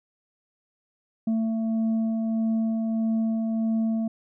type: tone with frequency modulation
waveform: sine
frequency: 223.8 Hz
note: A3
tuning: 30 cents sharp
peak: -22 dBFS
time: 1.27-4.08 s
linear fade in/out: 5 ms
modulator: 446 Hz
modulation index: 0.33
effects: none